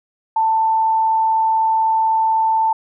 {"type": "tone", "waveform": "sine", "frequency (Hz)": 888, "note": "A5", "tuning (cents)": 16, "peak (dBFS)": -13, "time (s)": [0.36, 2.73], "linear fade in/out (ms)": 5, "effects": []}